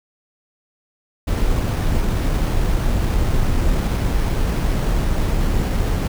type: noise with sample-and-hold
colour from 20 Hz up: brown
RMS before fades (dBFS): -18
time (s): 1.27-6.08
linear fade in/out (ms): 10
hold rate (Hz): 7350
effects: none